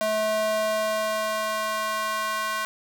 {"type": "tone with high-pass filter sweep", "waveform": "square", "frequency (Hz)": 216.1, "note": "A3", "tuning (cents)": -31, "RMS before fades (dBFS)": -26, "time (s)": [0.01, 2.65], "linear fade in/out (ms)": 0, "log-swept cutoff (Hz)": [550, 1200], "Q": 2.2, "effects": []}